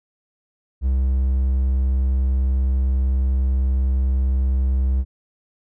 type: tone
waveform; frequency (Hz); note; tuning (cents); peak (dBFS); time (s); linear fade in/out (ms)
triangle; 65.41; C2; 0; -14; 0.81-5.05; 50
effects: none